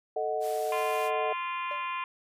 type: chord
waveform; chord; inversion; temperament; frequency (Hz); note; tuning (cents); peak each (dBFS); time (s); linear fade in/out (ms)
sine; D# diminished; second; equal; 440 / 622.3 / 740; A4 / D#5 / F#5; 0 / 0 / 0; -32; 0.16-1.33; 5
type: high-pass noise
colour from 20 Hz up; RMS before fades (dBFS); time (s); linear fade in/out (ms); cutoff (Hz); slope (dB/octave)
white; -45; 0.4-1.11; 50; 400; 24
type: harmonic tone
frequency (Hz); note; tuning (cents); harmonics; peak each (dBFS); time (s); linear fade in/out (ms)
346.6; F4; -13; 3 / 4 / 5 / 6 / 7 / 8 / 9 / 10; -32 / -46 / -45 / -44 / -39 / -44 / -50 / -54; 0.72-2.04; 2
type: tone with exponential decay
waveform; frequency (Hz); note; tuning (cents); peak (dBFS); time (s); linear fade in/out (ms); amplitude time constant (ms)
triangle; 587.3; D5; 0; -33; 1.71-1.91; 2; 42
effects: resampled to 32000 Hz

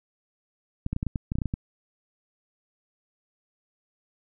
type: clicks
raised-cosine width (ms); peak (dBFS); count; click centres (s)
5; -15; 12; 0.864 / 0.93 / 0.964 / 1.029 / 1.067 / 1.158 / 1.319 / 1.355 / 1.386 / 1.418 / 1.457 / 1.539
effects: none

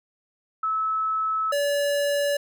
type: tone pair in turn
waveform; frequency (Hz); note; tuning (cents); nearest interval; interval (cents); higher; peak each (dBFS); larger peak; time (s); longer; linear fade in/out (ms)
sine / square; 1300 / 573.4; E6 / D5; -24 / -42; octave + major second; 1418; first; -22; neither; 0.63-1.52 / 1.52-2.37; first; 5
effects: none

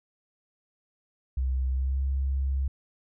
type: tone with pitch glide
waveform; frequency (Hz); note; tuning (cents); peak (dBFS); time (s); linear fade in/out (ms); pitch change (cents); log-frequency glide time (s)
sine; 64.8 to 67.51; C2 to C#2; -16 to -45; -24; 1.37-2.68; 5; +71; 1.7-2.02
effects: none

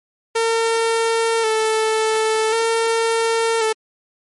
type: tone with vibrato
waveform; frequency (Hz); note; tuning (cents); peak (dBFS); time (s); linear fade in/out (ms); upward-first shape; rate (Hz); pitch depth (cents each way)
sawtooth; 447.2; A4; +28; -12; 0.35-3.73; 10; square; 0.46; 31
effects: MP3 48 kbps

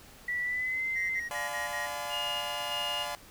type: tone with pitch glide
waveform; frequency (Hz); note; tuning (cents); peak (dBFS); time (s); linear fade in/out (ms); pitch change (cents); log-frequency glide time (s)
sine; 1956 to 2072; B6 to C7; -17 to -17; -29; 0.28-1.2; 5; +100; 0.42-0.85
type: tone bursts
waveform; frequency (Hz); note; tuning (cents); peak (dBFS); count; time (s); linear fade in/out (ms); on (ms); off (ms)
triangle; 1886; A#6; +20; -32; 5; 0.95-1.872; 20; 150; 43
type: chord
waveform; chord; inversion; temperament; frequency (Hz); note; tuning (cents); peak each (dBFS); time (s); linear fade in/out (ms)
sawtooth; D diminished seventh; none; just; 587.3 / 704.8 / 845.8 / 1014.9; D5 / F5 / Ab5 / Cb6; 0 / +16 / +31 / +47; -36; 1.31-3.15; 0
type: tone with tremolo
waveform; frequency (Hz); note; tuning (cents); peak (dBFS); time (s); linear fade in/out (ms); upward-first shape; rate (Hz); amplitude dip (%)
sine; 2849; F7; +34; -32; 2.09-3.08; 50; square; 1.6; 45
effects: pink hiss -53 dBFS RMS until 3.3 s

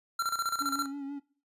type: tone with tremolo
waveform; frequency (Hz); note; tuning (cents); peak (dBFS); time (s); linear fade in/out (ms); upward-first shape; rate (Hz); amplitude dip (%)
square; 1365; F6; -40; -27; 0.19-0.86; 5; square; 15; 65
type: tone with vibrato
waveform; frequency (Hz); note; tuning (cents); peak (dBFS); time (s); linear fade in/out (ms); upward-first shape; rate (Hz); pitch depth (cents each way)
triangle; 280; C#4; +18; -33; 0.6-1.2; 20; sine; 6.1; 39
effects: noise-tail reverb RT60 0.4 s tail -19 dB re dry + resampled to 32000 Hz

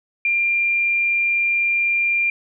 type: tone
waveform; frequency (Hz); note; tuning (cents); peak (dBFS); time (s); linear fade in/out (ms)
sine; 2388; D7; +28; -16; 0.25-2.3; 2
effects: none

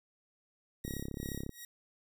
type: tone with tremolo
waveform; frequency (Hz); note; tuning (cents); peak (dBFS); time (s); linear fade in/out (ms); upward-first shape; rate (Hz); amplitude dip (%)
5% pulse; 1897; A#6; +30; -33; 0.84-1.65; 2; sine; 2.7; 95
type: click train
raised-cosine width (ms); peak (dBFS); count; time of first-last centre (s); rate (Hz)
3; -26; 23; 0.85-1.493; 34.2
effects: none

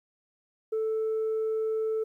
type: tone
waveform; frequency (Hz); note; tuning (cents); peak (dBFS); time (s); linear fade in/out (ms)
sine; 440; A4; 0; -24; 0.72-2.04; 10
effects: tanh soft clip ceiling -24 dBFS + 11-bit

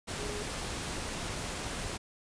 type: tone in noise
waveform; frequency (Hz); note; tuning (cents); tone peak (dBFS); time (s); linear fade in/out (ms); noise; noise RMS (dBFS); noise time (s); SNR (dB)
sine; 415.3; G#4; 0; -39; 0.18-0.44; 20; pink; -37; 0.07-1.98; -5
effects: resampled to 22050 Hz

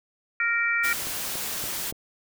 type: harmonic tone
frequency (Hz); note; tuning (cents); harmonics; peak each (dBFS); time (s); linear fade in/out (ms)
466.2; A#4; 0; 3 / 4 / 5; -26 / -26 / -26; 0.4-0.93; 2
type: noise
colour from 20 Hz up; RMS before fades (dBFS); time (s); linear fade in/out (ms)
white; -31; 0.83-1.92; 20
type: click train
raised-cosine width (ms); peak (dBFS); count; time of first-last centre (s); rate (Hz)
2; -26; 4; 1.07-1.925; 3.51
effects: none

